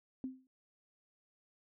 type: tone with exponential decay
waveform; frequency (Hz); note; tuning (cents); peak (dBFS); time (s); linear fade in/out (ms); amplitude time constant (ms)
sine; 260; C4; -11; -34; 0.24-0.47; 1; 50
effects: none